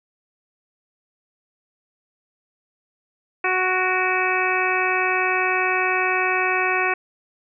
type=harmonic tone with a mistuned harmonic; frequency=370 Hz; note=F#4; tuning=in tune; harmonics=1 / 2 / 3 / 4 / 5 / 6 / 7; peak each=-26 / -26 / -26 / -26 / -26 / -26 / -26 dBFS; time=3.44-6.94 s; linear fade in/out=5 ms; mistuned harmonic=6; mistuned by=+50 cents; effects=none